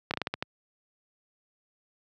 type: slowing click train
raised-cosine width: 0.3 ms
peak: -13 dBFS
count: 7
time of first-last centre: 0.11-0.425 s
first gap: 28 ms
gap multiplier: 1.25
effects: high-pass 100 Hz 12 dB/octave